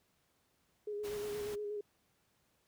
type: tone with vibrato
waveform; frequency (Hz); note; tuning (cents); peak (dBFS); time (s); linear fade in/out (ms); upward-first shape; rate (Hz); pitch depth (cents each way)
sine; 415.3; G#4; 0; -37; 0.87-1.81; 5; square; 8.4; 22
type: noise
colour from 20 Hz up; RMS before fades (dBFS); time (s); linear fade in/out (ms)
pink; -48; 1.03-1.56; 20
effects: pink hiss -75 dBFS RMS until 2.67 s + high-pass 60 Hz 12 dB/octave